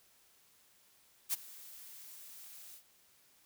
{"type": "noise with ADSR envelope", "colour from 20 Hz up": "blue", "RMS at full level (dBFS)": -31, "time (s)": [1.29, 2.83], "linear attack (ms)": 43, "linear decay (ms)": 20, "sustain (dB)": -21, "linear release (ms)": 90, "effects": ["white hiss -67 dBFS RMS until 3.45 s"]}